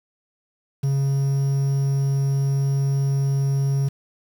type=tone with quantisation; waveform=triangle; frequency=137.6 Hz; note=C#3; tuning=12 cents flat; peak=-16 dBFS; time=0.83-3.89 s; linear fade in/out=10 ms; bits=7; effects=none